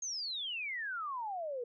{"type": "exponential sweep", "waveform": "sine", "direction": "down", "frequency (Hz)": [6560, 466.2], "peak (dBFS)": -36, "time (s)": [0.02, 1.64], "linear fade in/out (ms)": 5, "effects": []}